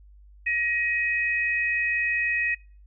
sine tone pair together, 1895 / 2521 Hz, A#6 / D#7, +28 / +22 cents, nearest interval perfect fourth, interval 494 cents, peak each -25 dBFS, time 0.46-2.55 s, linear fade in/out 10 ms, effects noise-tail reverb RT60 0.4 s tail -25 dB re dry + added 50 Hz sine -48 dBFS peak until 2.86 s

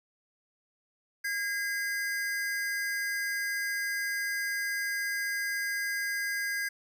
square tone pair together, 1629.4 / 2044 Hz, G#6 / C7, -33 / -41 cents, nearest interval major third, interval 392 cents, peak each -32 / -36 dBFS, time 1.24-6.69 s, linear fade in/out 10 ms, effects none

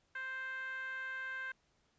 10% pulse tone with band-pass filter, 523.3 Hz, C5, in tune, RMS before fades -42 dBFS, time 0.15-1.52 s, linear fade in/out 5 ms, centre 1600 Hz, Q 4.8, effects pink hiss -75 dBFS RMS until 1.98 s + resampled to 16000 Hz

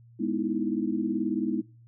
sine chord, E major seventh, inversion first, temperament equal, 207.7 / 246.9 / 311.1 / 329.6 Hz, G#3 / B3 / D#4 / E4, 0 / 0 / 0 / 0 cents, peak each -31 dBFS, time 0.19-1.62 s, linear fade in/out 20 ms, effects noise-tail reverb RT60 0.4 s tail -25 dB re dry + added 117 Hz sine -51 dBFS peak until 1.87 s

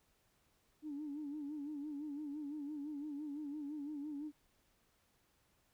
sine tone with vibrato, 293.7 Hz, D4, in tune, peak -40 dBFS, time 0.82-4.32 s, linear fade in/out 50 ms, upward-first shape sine, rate 5.9 Hz, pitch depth 83 cents each way, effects tanh soft clip ceiling -36 dBFS + pink hiss -75 dBFS RMS until 5.73 s

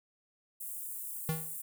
white high-pass noise, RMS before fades -41 dBFS, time 0.6-1.62 s, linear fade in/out 10 ms, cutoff 8100 Hz, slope 48 dB/octave
square tone with exponential decay, 159 Hz, D#3, 38 cents sharp, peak -28 dBFS, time 1.29-1.57 s, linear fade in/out 0 ms, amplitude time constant 59 ms
effects none

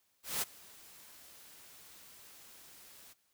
white noise with ADSR envelope, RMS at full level -33 dBFS, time 0.23-3.14 s, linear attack 190 ms, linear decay 23 ms, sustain -23 dB, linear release 22 ms, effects white hiss -75 dBFS RMS until 3.33 s

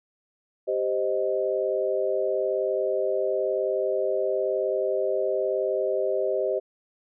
sine chord, C minor, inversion second, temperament equal, 392 / 523.3 / 622.3 Hz, G4 / C5 / Eb5, 0 / 0 / 0 cents, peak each -27 dBFS, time 0.67-6.6 s, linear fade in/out 20 ms, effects none

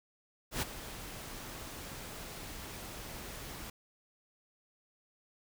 pink noise with ADSR envelope, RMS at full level -32 dBFS, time 0.51-3.7 s, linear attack 110 ms, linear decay 18 ms, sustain -13 dB, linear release 4 ms, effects none

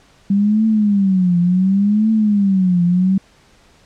sine tone with vibrato, 196 Hz, G3, in tune, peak -11 dBFS, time 0.3-3.18 s, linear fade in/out 5 ms, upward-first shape triangle, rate 0.69 Hz, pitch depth 220 cents each way, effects pink hiss -51 dBFS RMS until 3.85 s + low-pass 7000 Hz 12 dB/octave

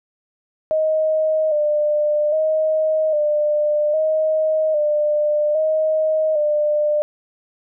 sine tone with vibrato, 612 Hz, D#5, 29 cents flat, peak -15 dBFS, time 0.71-7.02 s, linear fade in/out 0 ms, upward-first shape square, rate 0.62 Hz, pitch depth 40 cents each way, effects none

